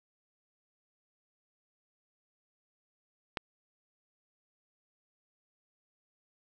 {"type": "click", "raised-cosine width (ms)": 0.3, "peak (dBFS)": -16, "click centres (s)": 3.372, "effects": []}